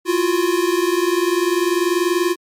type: tone pair together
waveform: square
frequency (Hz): 341.1 / 361.4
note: F4 / F#4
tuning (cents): -41 / -41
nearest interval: minor second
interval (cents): 100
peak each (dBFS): -19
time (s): 0.05-2.36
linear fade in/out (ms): 50
effects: MP3 64 kbps